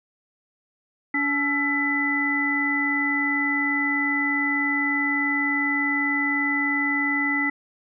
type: harmonic tone with a mistuned harmonic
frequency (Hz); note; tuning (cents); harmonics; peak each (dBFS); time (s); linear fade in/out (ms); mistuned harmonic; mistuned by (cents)
285.3; C#4; +50; 1 / 3 / 5 / 7; -26 / -33 / -33 / -22; 1.14-7.5; 5; 5; -110
effects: none